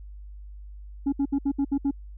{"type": "tone bursts", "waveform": "sine", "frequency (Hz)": 278.5, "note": "C#4", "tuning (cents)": 8, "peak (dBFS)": -18, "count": 7, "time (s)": [1.06, 1.911], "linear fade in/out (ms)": 10, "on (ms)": 65, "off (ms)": 66, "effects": ["tanh soft clip ceiling -20 dBFS", "added 50 Hz sine -39 dBFS peak until 2.17 s"]}